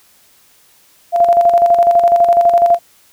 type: tone with tremolo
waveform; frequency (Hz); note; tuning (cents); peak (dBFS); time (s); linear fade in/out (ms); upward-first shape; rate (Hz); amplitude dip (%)
sine; 690; F5; -21; -5; 1.12-2.79; 50; square; 12; 50
effects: white hiss -50 dBFS RMS until 3.12 s